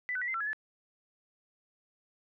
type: tone with pitch steps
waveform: sine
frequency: 1989 / 1506 / 1943 / 2074 / 1347 / 1679 / 1732 Hz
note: B6 / F#6 / B6 / C7 / E6 / G#6 / A6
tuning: +12 / +30 / -29 / -16 / +37 / +18 / -28 cents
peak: -31 dBFS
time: 0.09-0.531 s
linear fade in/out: 0 ms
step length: 63 ms
effects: none